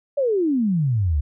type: exponential sweep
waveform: sine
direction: down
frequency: 587.3 to 67.2 Hz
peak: -17 dBFS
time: 0.17-1.21 s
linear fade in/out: 10 ms
effects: none